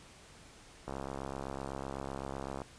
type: click train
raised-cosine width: 1 ms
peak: -25 dBFS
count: 119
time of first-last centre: 0.88-2.618 s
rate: 67.9 Hz
effects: pink hiss -56 dBFS RMS until 2.78 s + resampled to 22050 Hz